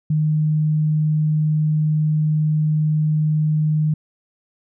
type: tone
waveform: sine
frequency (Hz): 153.7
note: D#3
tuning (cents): -21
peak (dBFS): -15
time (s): 0.1-3.94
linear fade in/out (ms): 5
effects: none